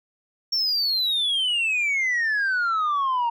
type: exponential sweep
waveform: sine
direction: down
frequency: 5530 to 921 Hz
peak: -18 dBFS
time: 0.52-3.3 s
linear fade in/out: 10 ms
effects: tanh soft clip ceiling -19 dBFS